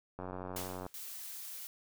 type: click train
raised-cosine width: 1 ms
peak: -28 dBFS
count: 63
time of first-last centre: 0.19-0.865 s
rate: 91.9 Hz
type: noise with exponential decay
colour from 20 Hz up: white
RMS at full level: -39 dBFS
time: 0.56-1.07 s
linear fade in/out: 5 ms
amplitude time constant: 110 ms
type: noise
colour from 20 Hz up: blue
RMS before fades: -45 dBFS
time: 0.94-1.67 s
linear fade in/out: 0 ms
effects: none